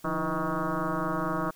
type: tone with frequency modulation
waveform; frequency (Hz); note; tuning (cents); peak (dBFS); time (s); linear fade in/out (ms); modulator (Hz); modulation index
sine; 467.8; A#4; +6; -26; 0.04-1.51; 10; 160; 5.6
effects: white hiss -57 dBFS RMS until 1.55 s